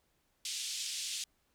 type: band-pass noise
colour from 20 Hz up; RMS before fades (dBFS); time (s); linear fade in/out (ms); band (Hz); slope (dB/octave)
pink; -39; 0.45-1.24; 2; 3100 to 8800; 24
effects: pink hiss -75 dBFS RMS until 1.54 s